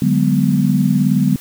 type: chord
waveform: sine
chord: G# half-diminished seventh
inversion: second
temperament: equal with one note detuned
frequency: 146.83 / 185 / 204.1 / 246.9 Hz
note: D3 / F#3 / G#3 / B3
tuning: 0 / 0 / -30 / 0 cents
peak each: -17 dBFS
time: 0.02-1.36 s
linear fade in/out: 2 ms
effects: white hiss -38 dBFS RMS until 1.4 s